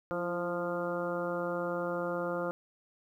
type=harmonic tone with a mistuned harmonic; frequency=174.9 Hz; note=F3; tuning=3 cents sharp; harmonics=1 / 2 / 3 / 4 / 5 / 6 / 7 / 8; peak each=-40 / -38 / -34 / -43 / -45 / -46 / -41 / -42 dBFS; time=0.11-2.51 s; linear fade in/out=0 ms; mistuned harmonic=2; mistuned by=-34 cents; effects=11-bit